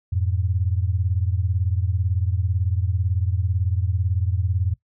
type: beating tone pair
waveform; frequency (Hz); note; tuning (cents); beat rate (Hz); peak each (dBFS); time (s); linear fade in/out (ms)
sine; 87.31 / 105.31; F2 / G#2; 0 / +25; 18; -21 / -24; 0.12-4.74; 10
effects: noise-tail reverb RT60 0.1 s tail -18 dB re dry